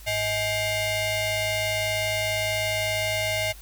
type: ring-modulated tone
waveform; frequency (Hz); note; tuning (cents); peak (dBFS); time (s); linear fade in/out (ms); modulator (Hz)
sawtooth; 737; F#5; -7; -17; 0.06-3.53; 20; 1370
effects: added 50 Hz sine -43 dBFS peak until 3.61 s + white hiss -49 dBFS RMS until 3.61 s